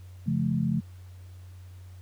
sine chord, Db augmented, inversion none, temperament just, 138.59 / 173.24 / 216.5 Hz, Db3 / F3 / A3, 0 / -14 / -28 cents, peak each -28 dBFS, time 0.26-0.81 s, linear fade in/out 20 ms, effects added 91 Hz sine -43 dBFS peak until 2.01 s + pink hiss -61 dBFS RMS until 2.01 s

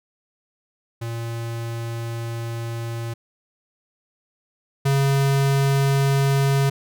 square tone pair in turn, 115.9 / 137.83 Hz, A#2 / C#3, -10 / -10 cents, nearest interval minor third, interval 300 cents, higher second, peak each -27 / -17 dBFS, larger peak second, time 1.01-3.14 / 4.85-6.7 s, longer first, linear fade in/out 10 ms, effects none

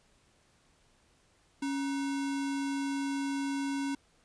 sine tone with sample-and-hold, 277.2 Hz, C#4, in tune, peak -30 dBFS, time 1.62-3.95 s, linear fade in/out 5 ms, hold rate 1225 Hz, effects pink hiss -67 dBFS RMS until 4.24 s + resampled to 22050 Hz

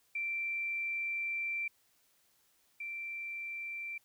sine tone pair in turn, 2349 / 2349 Hz, D7 / D7, 0 / 0 cents, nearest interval unison, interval 0 cents, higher neither, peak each -33 / -38 dBFS, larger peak first, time 0.15-1.68 / 2.8-3.98 s, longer first, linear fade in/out 5 ms, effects white hiss -71 dBFS RMS until 4.04 s

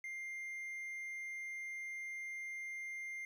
triangle tone with quantisation, 2100 Hz, C7, 6 cents sharp, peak -40 dBFS, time 0.04-3.25 s, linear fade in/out 2 ms, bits 11, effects none

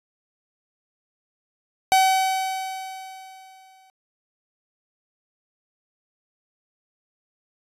45% pulse tone with exponential decay, 760 Hz, F#5, 46 cents sharp, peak -13 dBFS, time 1.92-3.9 s, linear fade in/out 0 ms, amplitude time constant 430 ms, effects resampled to 32000 Hz

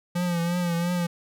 square tone with vibrato, 173.5 Hz, F3, 11 cents flat, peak -24 dBFS, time 0.15-1.07 s, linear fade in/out 10 ms, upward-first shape triangle, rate 2.9 Hz, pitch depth 59 cents each way, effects none

